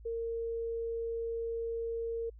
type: tone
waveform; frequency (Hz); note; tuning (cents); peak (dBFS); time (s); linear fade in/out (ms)
sine; 460; A#4; -23; -33; 0.05-2.3; 10
effects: added 55 Hz sine -49 dBFS peak until 2.39 s